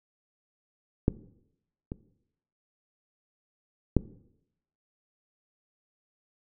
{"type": "clicks", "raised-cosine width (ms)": 3, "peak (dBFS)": [-8, -21, -7], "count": 3, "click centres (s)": [1.081, 1.919, 3.967], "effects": ["noise-tail reverb RT60 0.8 s tail -18 dB re dry"]}